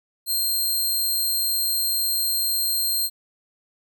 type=tone; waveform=10% pulse; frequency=4186 Hz; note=C8; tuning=in tune; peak=-14 dBFS; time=0.26-3.1 s; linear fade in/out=50 ms; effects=none